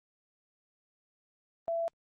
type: tone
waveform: sine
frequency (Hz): 669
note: E5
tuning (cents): +25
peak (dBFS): -29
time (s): 1.68-1.88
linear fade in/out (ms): 0
effects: Opus 32 kbps